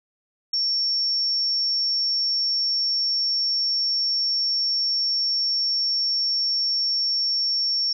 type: tone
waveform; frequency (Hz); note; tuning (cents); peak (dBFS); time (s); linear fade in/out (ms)
sine; 5470; F8; -37; -20; 0.53-7.93; 5
effects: none